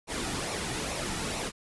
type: noise with flanger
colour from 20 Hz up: pink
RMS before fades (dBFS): -33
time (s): 0.07-1.52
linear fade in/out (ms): 50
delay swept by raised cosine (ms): 0.61 to 1.91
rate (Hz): 2.3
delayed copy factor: -0.5
effects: resampled to 24000 Hz